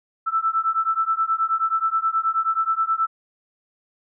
sine beating tone pair, 1318.5 / 1327.9 Hz, E6 / E6, 0 / +12 cents, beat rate 9.4 Hz, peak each -22 dBFS, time 0.26-3.07 s, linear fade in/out 20 ms, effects none

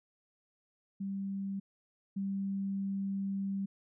sine tone pair in turn, 196 / 196 Hz, G3 / G3, 0 / 0 cents, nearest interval unison, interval 0 cents, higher neither, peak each -34 / -32 dBFS, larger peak second, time 1-1.6 / 2.16-3.66 s, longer second, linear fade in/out 10 ms, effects none

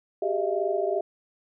sine tone cluster, 383.4 / 406 / 622 / 677 Hz, G4 / G#4 / D#5 / E5, -38 / -39 / -1 / +46 cents, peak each -29 dBFS, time 0.22-1.01 s, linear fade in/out 5 ms, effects none

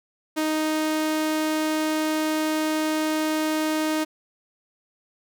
sawtooth tone, 311.1 Hz, D#4, in tune, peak -18 dBFS, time 0.36-4.05 s, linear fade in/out 20 ms, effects none

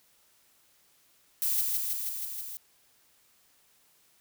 violet noise with echo, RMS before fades -28 dBFS, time 1.42-1.61 s, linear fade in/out 0 ms, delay 160 ms, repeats 6, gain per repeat -2 dB, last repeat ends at 2.57 s, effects white hiss -65 dBFS RMS until 4.2 s

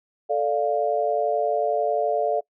sine chord, D minor, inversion second, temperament equal, 440 / 587.3 / 698.5 Hz, A4 / D5 / F5, 0 / 0 / 0 cents, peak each -25 / -24 / -24 dBFS, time 0.29-2.41 s, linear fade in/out 20 ms, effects noise-tail reverb RT60 0.1 s tail -23 dB re dry

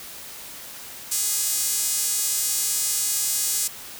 sawtooth tone with high-pass filter, 415.3 Hz, G#4, in tune, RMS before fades -24 dBFS, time 1.11-3.68 s, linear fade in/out 10 ms, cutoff 7400 Hz, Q 1.3, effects white hiss -39 dBFS RMS until 3.99 s

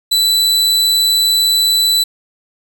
40% pulse tone, 3981 Hz, B7, 13 cents sharp, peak -9 dBFS, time 0.11-2.04 s, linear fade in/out 10 ms, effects none

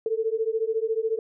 sine beating tone pair, 438.9 / 452.9 Hz, A4 / A#4, -4 / -50 cents, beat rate 14 Hz, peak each -26 dBFS, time 0.06-1.19 s, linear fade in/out 2 ms, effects none

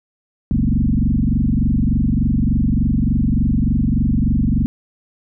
sine tone with frequency modulation, 141 Hz, C#3, 30 cents sharp, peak -13 dBFS, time 0.51-4.66 s, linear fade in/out 0 ms, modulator 23.4 Hz, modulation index 4.9, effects none

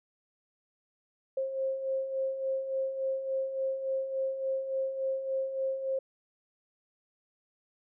sine beating tone pair, 530 / 533.5 Hz, C5 / C5, +22 / +34 cents, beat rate 3.5 Hz, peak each -38 / -30 dBFS, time 1.37-5.99 s, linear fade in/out 5 ms, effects none

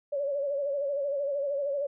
sine tone with vibrato, 564 Hz, C#5, 30 cents sharp, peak -27 dBFS, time 0.12-1.87 s, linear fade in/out 10 ms, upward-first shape sine, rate 13 Hz, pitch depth 64 cents each way, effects none

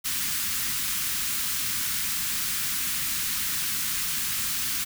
white band-stop noise, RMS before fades -28 dBFS, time 0.04-4.85 s, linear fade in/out 20 ms, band 270 to 1200 Hz, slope 24 dB/octave, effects none

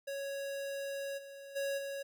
square tone with level steps, 554.4 Hz, C#5, in tune, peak -38 / -48 / -34 / -39 dBFS, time 0.07-2.03 s, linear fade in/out 10 ms, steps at 1.17 / 1.55 / 1.77 s, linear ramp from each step 20 ms, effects none

